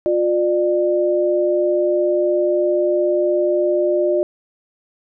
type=tone pair together; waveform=sine; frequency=355 / 598 Hz; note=F4 / D5; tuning=+28 / +31 cents; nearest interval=major sixth; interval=903 cents; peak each=-17 dBFS; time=0.06-4.23 s; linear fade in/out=0 ms; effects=none